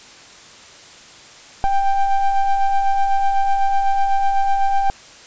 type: ring-modulated tone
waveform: triangle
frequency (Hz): 392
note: G4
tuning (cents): 0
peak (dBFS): -8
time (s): 1.64-4.9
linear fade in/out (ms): 0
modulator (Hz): 396
effects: white hiss -42 dBFS RMS until 5.26 s + resampled to 16000 Hz